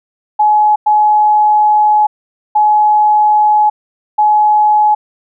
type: tone bursts at uneven times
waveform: sine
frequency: 846 Hz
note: G#5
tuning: 32 cents sharp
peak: -6 dBFS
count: 4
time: 0.39-0.76 / 0.86-2.07 / 2.55-3.7 / 4.18-4.95 s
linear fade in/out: 10 ms
effects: none